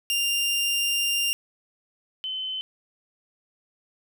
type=tone pair in turn; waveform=sawtooth / sine; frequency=2794 / 3054 Hz; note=F7 / G7; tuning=0 / -46 cents; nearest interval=major second; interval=154 cents; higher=second; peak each=-19 / -28 dBFS; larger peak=first; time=0.1-1.33 / 2.24-2.61 s; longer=first; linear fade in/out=0 ms; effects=none